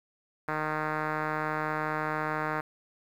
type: tone with low-pass filter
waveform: 5% pulse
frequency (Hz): 154.1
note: D#3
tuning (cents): -16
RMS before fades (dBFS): -31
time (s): 0.48-2.61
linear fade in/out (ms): 5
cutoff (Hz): 1600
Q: 1.4
effects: 9-bit